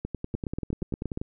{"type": "two click trains", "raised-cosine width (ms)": 3, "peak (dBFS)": [-17, -18], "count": [8, 13], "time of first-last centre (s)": [[0.35, 1.174], [0.05, 1.215]], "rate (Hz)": [8.49, 10.3], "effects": []}